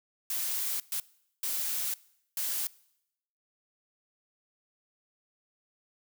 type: noise bursts at uneven times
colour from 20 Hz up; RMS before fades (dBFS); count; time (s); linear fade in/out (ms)
blue; -32; 4; 0.3-0.8 / 0.92-1 / 1.43-1.94 / 2.37-2.67; 2
effects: noise-tail reverb RT60 0.8 s tail -22 dB re dry